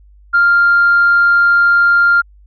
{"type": "tone", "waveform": "sine", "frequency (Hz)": 1396.9, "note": "F6", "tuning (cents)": 0, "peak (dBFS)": -6, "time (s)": [0.33, 2.22], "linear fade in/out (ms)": 20, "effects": ["tanh soft clip ceiling -3 dBFS", "added 50 Hz sine -41 dBFS peak until 2.46 s"]}